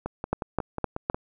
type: two click trains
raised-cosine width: 1 ms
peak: -10 / -16 dBFS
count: 4 / 7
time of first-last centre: 0.33-1.099 / 0.06-1.145 s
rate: 3.9 / 5.53 Hz
effects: none